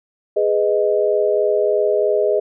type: chord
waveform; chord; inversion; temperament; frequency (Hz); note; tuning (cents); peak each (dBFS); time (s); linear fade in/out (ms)
sine; G# minor; none; just; 415.3 / 498.4 / 623; G#4 / B4 / D#5; 0 / +16 / +2; -17 / -21 / -18; 0.36-2.4; 10
effects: none